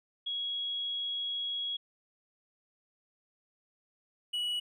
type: tone pair in turn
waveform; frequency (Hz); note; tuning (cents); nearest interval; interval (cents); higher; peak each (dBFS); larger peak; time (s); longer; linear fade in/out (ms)
sine / triangle; 3322 / 2931; G#7 / F#7; 0 / -17; major second; 217; first; -32 / -29; second; 0.26-1.77 / 4.33-4.6; first; 10
effects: none